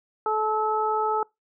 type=harmonic tone; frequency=432.5 Hz; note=A4; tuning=30 cents flat; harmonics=1 / 2 / 3; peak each=-27 / -25 / -27 dBFS; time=0.26-1.23 s; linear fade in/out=2 ms; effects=noise-tail reverb RT60 0.2 s tail -25 dB re dry